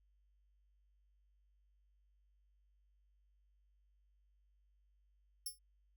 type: tone with exponential decay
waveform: 5% pulse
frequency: 5400 Hz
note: E8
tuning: 41 cents sharp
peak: -31 dBFS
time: 5.46-5.59 s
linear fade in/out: 5 ms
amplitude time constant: 27 ms
effects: added 50 Hz sine -70 dBFS peak until 5.96 s